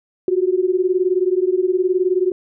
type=beating tone pair; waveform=sine; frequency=360 / 379 Hz; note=F#4 / F#4; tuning=-47 / +42 cents; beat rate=19 Hz; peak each=-17 / -18 dBFS; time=0.28-2.32 s; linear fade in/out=2 ms; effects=none